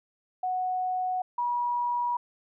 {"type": "tone pair in turn", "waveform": "sine", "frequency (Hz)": [738, 965.4], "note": ["F#5", "B5"], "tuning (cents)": [-5, -40], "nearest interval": "perfect fourth", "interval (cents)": 465, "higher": "second", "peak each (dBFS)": [-26, -25], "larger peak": "second", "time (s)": [[0.43, 1.22], [1.38, 2.17]], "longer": "neither", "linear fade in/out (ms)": 5, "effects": []}